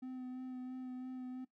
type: tone with vibrato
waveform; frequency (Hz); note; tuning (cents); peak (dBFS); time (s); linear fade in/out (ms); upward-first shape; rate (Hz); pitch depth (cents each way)
triangle; 255; C4; -44; -40; 0.02-1.45; 10; sine; 3; 17
effects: noise-tail reverb RT60 0.1 s tail -17 dB re dry